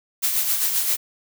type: noise with tremolo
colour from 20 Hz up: blue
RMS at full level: -20 dBFS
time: 0.22-0.97 s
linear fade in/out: 20 ms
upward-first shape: sine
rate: 7.6 Hz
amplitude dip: 45%
effects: none